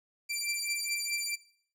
15% pulse beating tone pair, 2349 / 2353.7 Hz, D7 / D7, 0 / +3 cents, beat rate 4.7 Hz, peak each -28 dBFS, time 0.29-1.36 s, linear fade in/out 20 ms, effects noise-tail reverb RT60 0.6 s tail -18 dB re dry

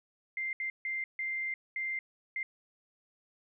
sine tone bursts at uneven times, 2093 Hz, C7, in tune, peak -32 dBFS, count 6, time 0.37-0.53 / 0.6-0.7 / 0.85-1.04 / 1.19-1.54 / 1.76-1.99 / 2.36-2.43 s, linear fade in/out 2 ms, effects none

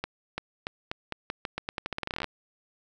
accelerating click train, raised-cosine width 0.3 ms, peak -15 dBFS, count 23, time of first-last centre 0.04-2.243 s, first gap 340 ms, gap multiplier 0.85, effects none

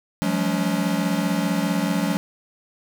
square tone cluster, 172.7 / 188.1 / 212.9 / 282 Hz, F3 / F#3 / G#3 / C#4, -19 / +29 / +43 / +30 cents, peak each -27 / -26 / -27 / -27 dBFS, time 0.22-2.17 s, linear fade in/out 0 ms, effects none

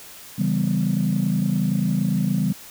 sine chord, C# half-diminished seventh, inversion none, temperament equal with one note detuned, 138.59 / 165.48 / 196 / 246.9 Hz, C#3 / E3 / G3 / B3, 0 / +7 / 0 / 0 cents, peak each -25 / -23 / -21 / -27 dBFS, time 0.38-2.53 s, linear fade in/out 10 ms, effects tanh soft clip ceiling -11 dBFS + white hiss -42 dBFS RMS until 2.7 s

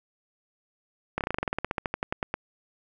slowing click train, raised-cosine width 0.5 ms, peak -12 dBFS, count 20, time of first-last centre 1.18-2.34 s, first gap 28 ms, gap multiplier 1.08, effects none

